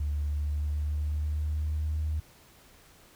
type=tone with pitch glide; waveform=sine; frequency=73.42 to 77.03 Hz; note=D2 to D#2; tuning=0 to -17 cents; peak=-26 dBFS; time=0-2.2 s; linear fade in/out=5 ms; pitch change=+83 cents; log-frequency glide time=0.26-1.97 s; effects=tanh soft clip ceiling -23 dBFS + pink hiss -57 dBFS RMS until 3.15 s